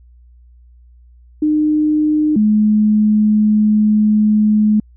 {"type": "tone pair in turn", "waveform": "sine", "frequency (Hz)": [304.4, 212.6], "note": ["D#4", "G#3"], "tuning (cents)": [-38, 41], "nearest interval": "tritone", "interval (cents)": 621, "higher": "first", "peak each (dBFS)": [-11, -9], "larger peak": "second", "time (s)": [[1.42, 2.36], [2.36, 4.8]], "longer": "second", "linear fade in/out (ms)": 5, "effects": ["added 60 Hz sine -42 dBFS peak until 4.96 s"]}